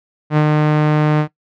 sawtooth tone with ADSR envelope, 151.7 Hz, D#3, 44 cents flat, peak -5 dBFS, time 0.3-1.28 s, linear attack 71 ms, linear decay 62 ms, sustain -2 dB, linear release 83 ms, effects noise-tail reverb RT60 0.1 s tail -18 dB re dry + low-pass 2000 Hz 12 dB/octave

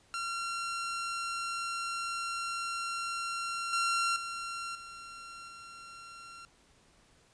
sawtooth tone with level steps, 1371 Hz, F6, 32 cents flat, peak -30 / -24 / -33 / -41 / -43 dBFS, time 0.14-6.45 s, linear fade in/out 0 ms, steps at 3.73 / 4.16 / 4.75 / 5.48 s, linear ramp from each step 2 ms, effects pink hiss -64 dBFS RMS until 7.33 s + resampled to 22050 Hz

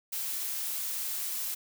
blue noise, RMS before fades -34 dBFS, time 0.12-1.55 s, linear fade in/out 10 ms, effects none

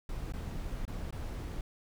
brown noise with dropouts, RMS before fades -38 dBFS, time 0.09-1.61 s, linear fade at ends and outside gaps 2 ms, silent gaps 0.323-0.336 / 0.853-0.878 / 1.108-1.125 s, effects none

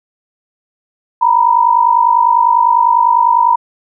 sine tone pair together, 932.3 / 982.3 Hz, A#5 / B5, 0 / -10 cents, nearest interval minor second, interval 90 cents, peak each -10 dBFS, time 1.21-3.56 s, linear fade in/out 10 ms, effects none

